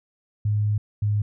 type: tone pair in turn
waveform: sine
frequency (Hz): 104.9 / 104.24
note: G#2 / G#2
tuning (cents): +18 / +7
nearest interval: unison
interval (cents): 11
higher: first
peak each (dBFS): -19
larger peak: neither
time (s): 0.45-0.78 / 1.02-1.22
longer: first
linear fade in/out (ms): 5
effects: none